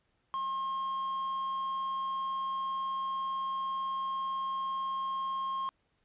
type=tone with quantisation; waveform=triangle; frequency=1071 Hz; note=C6; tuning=40 cents sharp; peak=-30 dBFS; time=0.34-5.69 s; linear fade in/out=0 ms; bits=7; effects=pink hiss -75 dBFS RMS until 6.04 s + resampled to 8000 Hz